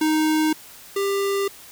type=tone pair in turn; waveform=square; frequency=311.1 / 396.7 Hz; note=D#4 / G4; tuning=0 / +21 cents; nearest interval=major third; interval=421 cents; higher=second; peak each=-18 / -21 dBFS; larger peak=first; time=0.01-0.53 / 0.96-1.48 s; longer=neither; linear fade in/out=5 ms; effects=white hiss -44 dBFS RMS until 1.71 s

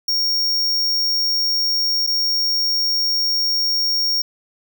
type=tone with dropouts; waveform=square; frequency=5550 Hz; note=F8; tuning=12 cents flat; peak=-17 dBFS; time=0.08-4.22 s; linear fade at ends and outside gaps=5 ms; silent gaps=2.066-2.073 s; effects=none

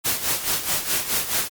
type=noise with tremolo; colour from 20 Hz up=white; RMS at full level=-21 dBFS; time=0.04-1.49 s; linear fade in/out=20 ms; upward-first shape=sine; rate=4.7 Hz; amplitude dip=70%; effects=Opus 48 kbps

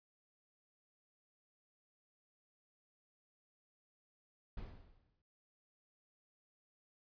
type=noise with exponential decay; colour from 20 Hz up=brown; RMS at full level=-44 dBFS; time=4.57-5.22 s; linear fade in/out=5 ms; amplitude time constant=140 ms; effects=resampled to 11025 Hz

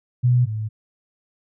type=tone pair in turn; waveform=sine; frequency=123.47 / 108.54 Hz; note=B2 / A2; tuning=0 / -23 cents; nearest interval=major second; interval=223 cents; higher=first; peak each=-13 / -23 dBFS; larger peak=first; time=0.23-0.46 / 0.46-0.69 s; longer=neither; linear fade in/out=20 ms; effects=none

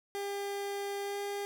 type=tone with pitch glide; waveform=30% pulse; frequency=401.1 to 403.9 Hz; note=G4 to G#4; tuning=+40 to -48 cents; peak=-32 dBFS; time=0.15-1.45 s; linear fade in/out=0 ms; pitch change=+12 cents; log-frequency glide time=1.02-1.19 s; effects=none

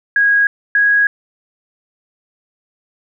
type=tone pair in turn; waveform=sine; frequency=1646 / 1654.4 Hz; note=G#6 / G#6; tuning=-16 / -7 cents; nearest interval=unison; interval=9 cents; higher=second; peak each=-9 dBFS; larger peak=neither; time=0.16-0.47 / 0.75-1.07 s; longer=second; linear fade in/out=2 ms; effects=none

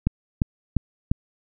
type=click train; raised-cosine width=5 ms; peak=-7 dBFS; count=4; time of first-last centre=0.07-1.115 s; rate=2.87 Hz; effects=none

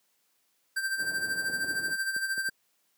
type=tone with tremolo; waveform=square; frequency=1568 Hz; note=G6; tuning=in tune; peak=-27 dBFS; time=0.76-2.5 s; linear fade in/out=10 ms; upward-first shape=sine; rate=13 Hz; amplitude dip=60%
type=low-pass noise; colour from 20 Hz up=white; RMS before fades=-46 dBFS; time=0.97-1.97 s; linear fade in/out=50 ms; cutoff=430 Hz; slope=12 dB/octave
type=clicks; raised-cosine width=2 ms; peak=-32 dBFS; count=8; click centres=1.499 / 1.539 / 1.645 / 1.709 / 1.883 / 2.164 / 2.379 / 2.488 s
effects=white hiss -72 dBFS RMS until 2.97 s + high-pass 150 Hz 12 dB/octave

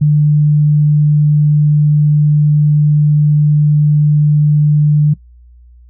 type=tone; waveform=sine; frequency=149.2 Hz; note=D3; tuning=28 cents sharp; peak=-6 dBFS; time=0.01-5.14 s; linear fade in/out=10 ms; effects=noise-tail reverb RT60 0.1 s tail -19 dB re dry + added 60 Hz sine -38 dBFS peak until 5.89 s

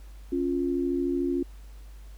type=tone pair together; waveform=sine; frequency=275.8 / 349.2 Hz; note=C#4 / F4; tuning=-9 / 0 cents; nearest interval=major third; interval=409 cents; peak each=-27 / -27 dBFS; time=0.32-1.43 s; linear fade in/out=5 ms; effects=added 50 Hz sine -42 dBFS peak until 2.17 s + pink hiss -59 dBFS RMS until 2.17 s

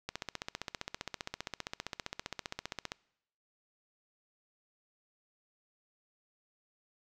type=click train; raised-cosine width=0.2 ms; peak=-19 dBFS; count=44; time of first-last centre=0.09-2.919 s; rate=15.2 Hz; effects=noise-tail reverb RT60 0.8 s tail -24 dB re dry

